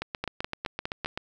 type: two click trains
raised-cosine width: 0.3 ms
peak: -14 / -15 dBFS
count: 5 / 10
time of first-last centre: 0.24-1.06 / 0.02-1.175 s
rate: 4.88 / 7.79 Hz
effects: none